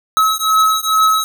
square beating tone pair, 1287 / 1289.3 Hz, E6 / E6, -42 / -39 cents, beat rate 2.3 Hz, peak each -15 dBFS, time 0.17-1.24 s, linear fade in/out 0 ms, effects none

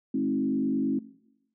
sine tone with frequency modulation, 268.7 Hz, C4, 46 cents sharp, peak -24 dBFS, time 0.14-0.99 s, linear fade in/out 5 ms, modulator 49.3 Hz, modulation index 1.1, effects noise-tail reverb RT60 0.9 s tail -20 dB re dry

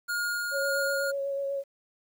square tone with tremolo, 1426 Hz, F6, 36 cents sharp, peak -28 dBFS, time 0.08-1.12 s, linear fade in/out 20 ms, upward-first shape sine, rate 1.8 Hz, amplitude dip 25%
sine tone with vibrato, 554.4 Hz, C#5, in tune, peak -28 dBFS, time 0.51-1.64 s, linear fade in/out 50 ms, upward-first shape sine, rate 8.1 Hz, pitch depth 16 cents each way
effects 10-bit

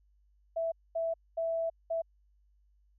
sine tone bursts at uneven times, 659.3 Hz, E5, in tune, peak -29 dBFS, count 4, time 0.56-0.72 / 0.95-1.14 / 1.37-1.7 / 1.9-2.02 s, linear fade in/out 10 ms, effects added 50 Hz sine -64 dBFS peak until 2.98 s

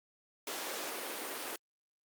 pink high-pass noise, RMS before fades -40 dBFS, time 0.47-1.56 s, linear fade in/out 2 ms, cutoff 320 Hz, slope 24 dB/octave, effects Opus 48 kbps

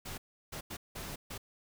pink noise bursts at uneven times, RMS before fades -42 dBFS, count 5, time 0.05-0.18 / 0.52-0.61 / 0.7-0.77 / 0.95-1.16 / 1.3-1.38 s, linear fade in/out 10 ms, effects none

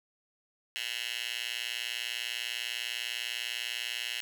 10% pulse tone with high-pass filter, 120 Hz, B2, 49 cents flat, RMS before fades -36 dBFS, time 0.76-4.21 s, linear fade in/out 0 ms, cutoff 2600 Hz, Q 3.8, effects none

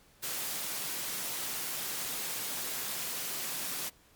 white high-pass noise, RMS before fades -36 dBFS, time 0.22-3.9 s, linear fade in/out 20 ms, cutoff 110 Hz, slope 96 dB/octave, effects pink hiss -62 dBFS RMS until 4.15 s + MP3 96 kbps

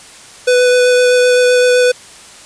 square tone with vibrato, 496.8 Hz, B4, 10 cents sharp, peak -8 dBFS, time 0.47-1.92 s, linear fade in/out 10 ms, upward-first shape sine, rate 7.8 Hz, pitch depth 9 cents each way, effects white hiss -37 dBFS RMS until 2.45 s + resampled to 22050 Hz

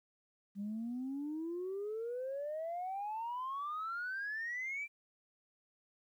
sine exponential sweep, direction up, 196 to 2372 Hz, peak -36 dBFS, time 0.55-4.88 s, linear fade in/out 50 ms, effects tanh soft clip ceiling -34 dBFS + 12-bit

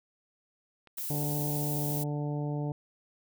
clicks, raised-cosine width 0.3 ms, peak -38 / -31 dBFS, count 2, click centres 0.873 / 0.984 s
violet noise, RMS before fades -36 dBFS, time 0.97-2.04 s, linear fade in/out 10 ms
harmonic tone, 147 Hz, D3, 2 cents sharp, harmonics 1 / 2 / 3 / 4 / 5 / 6, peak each -31 / -37 / -41 / -43 / -45 / -47 dBFS, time 1.1-2.72 s, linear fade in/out 2 ms
effects none

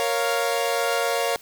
sawtooth chord, Bb minor, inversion none, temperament equal, 466.2 / 554.4 / 698.5 Hz, Bb4 / Db5 / F5, 0 / 0 / 0 cents, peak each -22 dBFS, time 0-1.36 s, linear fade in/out 0 ms, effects white hiss -49 dBFS RMS until 1.41 s

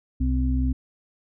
harmonic tone, 64.3 Hz, C2, 30 cents flat, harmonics 1 / 2 / 4, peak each -21 / -31 / -26 dBFS, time 0.2-0.73 s, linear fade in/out 10 ms, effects none

